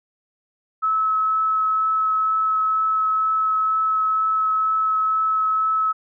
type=tone with vibrato; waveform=sine; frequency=1295 Hz; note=E6; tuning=31 cents flat; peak=-17 dBFS; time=0.82-5.93 s; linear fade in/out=20 ms; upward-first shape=triangle; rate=2.1 Hz; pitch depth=9 cents each way; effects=none